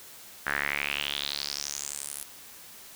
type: tone with band-pass filter sweep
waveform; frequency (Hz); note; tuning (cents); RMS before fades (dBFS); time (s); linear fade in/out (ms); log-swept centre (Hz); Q
sawtooth; 71.6; D2; -43; -33; 0.46-2.24; 10; 1600 to 11000; 5.1
effects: white hiss -48 dBFS RMS until 2.95 s